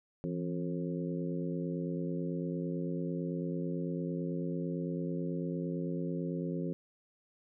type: harmonic tone with a mistuned harmonic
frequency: 89 Hz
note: F2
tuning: 33 cents sharp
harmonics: 2 / 3 / 4 / 5 / 6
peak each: -35 / -39 / -41 / -43 / -45 dBFS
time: 0.24-6.73 s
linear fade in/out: 0 ms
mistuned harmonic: 2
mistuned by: -97 cents
effects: none